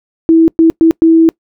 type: tone bursts at uneven times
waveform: sine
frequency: 326.5 Hz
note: E4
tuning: 17 cents flat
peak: -3 dBFS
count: 4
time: 0.29-0.48 / 0.59-0.7 / 0.81-0.91 / 1.02-1.29 s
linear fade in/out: 0 ms
effects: noise-tail reverb RT60 0.1 s tail -25 dB re dry